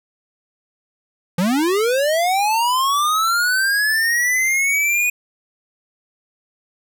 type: linear sweep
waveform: square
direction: up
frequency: 164.81 to 2481 Hz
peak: -16 dBFS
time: 1.38-5.1 s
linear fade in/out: 5 ms
effects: none